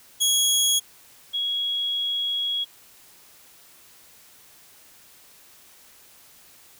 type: tone pair in turn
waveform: 20% pulse / sine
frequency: 3322 / 3322 Hz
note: G#7 / G#7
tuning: 0 / 0 cents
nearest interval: unison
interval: 0 cents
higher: neither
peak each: -13 / -23 dBFS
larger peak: first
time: 0.2-0.8 / 1.33-2.65 s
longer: second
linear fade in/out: 20 ms
effects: white hiss -52 dBFS RMS until 6.79 s